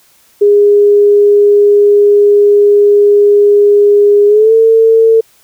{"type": "tone with pitch glide", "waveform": "sine", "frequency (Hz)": [410, 449.7], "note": ["G#4", "A4"], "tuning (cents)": [-22, 38], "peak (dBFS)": -3, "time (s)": [0.41, 5.21], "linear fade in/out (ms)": 10, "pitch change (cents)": 160, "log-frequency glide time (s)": [4.27, 4.53], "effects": ["white hiss -48 dBFS RMS until 5.43 s"]}